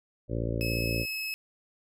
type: harmonic tone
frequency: 57.1 Hz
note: A#1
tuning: 35 cents flat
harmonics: 1 / 2 / 3 / 4 / 5 / 6 / 7 / 8 / 9 / 10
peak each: -34 / -32 / -39 / -40 / -38 / -39 / -40 / -43 / -39 / -40 dBFS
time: 0.28-1.06 s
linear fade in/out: 50 ms
type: tone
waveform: 30% pulse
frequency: 2582 Hz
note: E7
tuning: 37 cents flat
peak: -29 dBFS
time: 0.61-1.34 s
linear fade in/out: 0 ms
effects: none